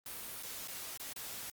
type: noise with dropouts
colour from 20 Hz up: white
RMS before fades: -44 dBFS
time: 0.06-1.5 s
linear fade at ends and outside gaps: 2 ms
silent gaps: 0.427-0.432 / 0.675-0.682 / 0.974-0.998 / 1.131-1.161 s
effects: Opus 32 kbps